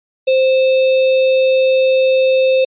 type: tone with sample-and-hold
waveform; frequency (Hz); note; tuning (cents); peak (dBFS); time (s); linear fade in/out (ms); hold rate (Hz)
sine; 523.3; C5; 0; -9; 0.27-2.65; 10; 3150
effects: resampled to 8000 Hz